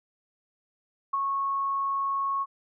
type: tone with ADSR envelope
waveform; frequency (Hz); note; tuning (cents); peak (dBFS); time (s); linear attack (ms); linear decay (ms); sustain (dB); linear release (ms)
sine; 1100; C#6; -14; -22; 1.13-2.46; 9; 20; -3; 41
effects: none